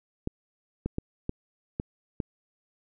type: clicks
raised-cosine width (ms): 3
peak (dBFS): -16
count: 6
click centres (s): 0.274 / 0.86 / 0.984 / 1.294 / 1.799 / 2.202
effects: none